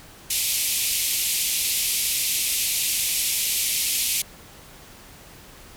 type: band-pass noise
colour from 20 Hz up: white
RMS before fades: -24 dBFS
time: 0.3-4.22 s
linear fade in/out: 5 ms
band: 2200 to 14000 Hz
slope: 48 dB/octave
effects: pink hiss -46 dBFS RMS until 5.76 s